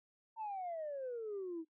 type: exponential sweep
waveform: sine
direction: down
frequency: 912 to 315.1 Hz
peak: -38 dBFS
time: 0.36-1.65 s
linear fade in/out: 50 ms
effects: noise-tail reverb RT60 0.1 s tail -18 dB re dry + tanh soft clip ceiling -36 dBFS